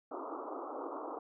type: band-pass noise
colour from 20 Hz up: pink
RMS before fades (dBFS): -42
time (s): 0.11-1.19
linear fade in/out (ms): 5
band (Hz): 270 to 1300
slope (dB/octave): 96
effects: none